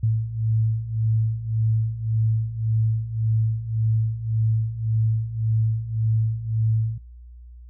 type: beating tone pair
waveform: sine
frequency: 110 / 111.8 Hz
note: A2 / A2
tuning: 0 / +28 cents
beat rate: 1.8 Hz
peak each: -25 / -21 dBFS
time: 0.03-6.98 s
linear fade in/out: 5 ms
effects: noise-tail reverb RT60 0.3 s tail -26 dB re dry + added 60 Hz sine -40 dBFS peak until 7.69 s